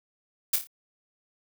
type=noise with echo; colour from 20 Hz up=blue; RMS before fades=-22 dBFS; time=0.53-0.56 s; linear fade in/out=5 ms; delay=28 ms; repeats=4; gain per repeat=-7 dB; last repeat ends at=0.672 s; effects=none